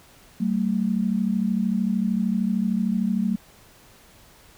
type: tone pair together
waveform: sine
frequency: 191.39 / 224.6 Hz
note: G3 / A3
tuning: -41 / +36 cents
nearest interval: minor third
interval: 277 cents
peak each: -23 dBFS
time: 0.4-3.36 s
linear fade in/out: 10 ms
effects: pink hiss -52 dBFS RMS until 4.57 s